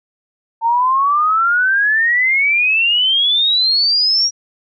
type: exponential sweep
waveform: sine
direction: up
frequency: 900 to 5710 Hz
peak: -11 dBFS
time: 0.61-4.31 s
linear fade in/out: 50 ms
effects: none